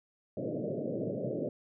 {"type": "band-pass noise", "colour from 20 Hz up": "white", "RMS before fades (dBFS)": -35, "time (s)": [0.37, 1.49], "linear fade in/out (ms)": 2, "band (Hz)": [110, 620], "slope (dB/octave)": 96, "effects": []}